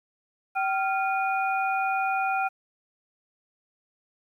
sine tone cluster, 771 / 1390 / 2448 Hz, G5 / F6 / D#7, -29 / -9 / -29 cents, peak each -25 / -29 / -32 dBFS, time 0.55-2.49 s, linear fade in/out 20 ms, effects 10-bit

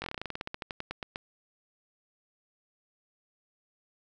slowing click train, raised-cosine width 0.3 ms, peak -19 dBFS, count 20, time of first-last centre 0.02-1.159 s, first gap 20 ms, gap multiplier 1.11, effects none

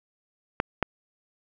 clicks, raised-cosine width 0.5 ms, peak -7 dBFS, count 2, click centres 0.601 / 0.827 s, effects none

